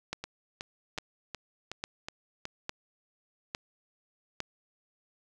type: two click trains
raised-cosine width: 0.2 ms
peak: -16 / -20 dBFS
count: 6 / 7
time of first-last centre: 0.13-4.404 / 0.24-2.454 s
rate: 1.17 / 2.71 Hz
effects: none